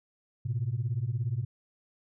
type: beating tone pair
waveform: sine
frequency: 110 / 127 Hz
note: A2 / B2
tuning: 0 / +49 cents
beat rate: 17 Hz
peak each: -30 / -30 dBFS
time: 0.45-1.45 s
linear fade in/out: 10 ms
effects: tanh soft clip ceiling -22 dBFS